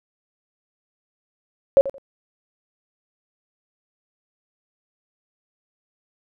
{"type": "tone with echo", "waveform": "sine", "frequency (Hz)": 549, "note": "C#5", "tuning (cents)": -17, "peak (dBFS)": -8, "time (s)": [1.77, 1.81], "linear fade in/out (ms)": 0, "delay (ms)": 86, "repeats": 2, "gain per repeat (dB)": -15, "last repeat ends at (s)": 1.982, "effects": []}